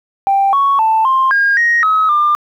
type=tone with pitch steps; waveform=sine; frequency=787 / 1111 / 884 / 1055 / 1621 / 1876 / 1278 / 1197 Hz; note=G5 / C#6 / A5 / C6 / G#6 / A#6 / D#6 / D6; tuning=+7 / +4 / +8 / +14 / -42 / +11 / +46 / +33 cents; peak=-8 dBFS; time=0.27-2.35 s; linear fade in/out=0 ms; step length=260 ms; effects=tanh soft clip ceiling -5 dBFS + 8-bit